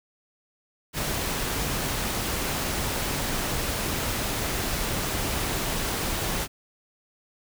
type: noise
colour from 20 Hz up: pink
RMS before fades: -28 dBFS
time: 0.93-6.48 s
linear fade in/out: 50 ms
effects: none